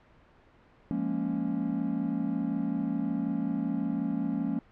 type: chord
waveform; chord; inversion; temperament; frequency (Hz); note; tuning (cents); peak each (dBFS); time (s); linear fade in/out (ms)
triangle; Bb minor seventh; second; equal; 174.61 / 207.7 / 233.1 / 277.2; F3 / Ab3 / Bb3 / Db4; 0 / 0 / 0 / 0; -33 / -32 / -31 / -30; 0.91-4.59; 0
effects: pink hiss -59 dBFS RMS until 4.71 s + low-pass 2000 Hz 12 dB/octave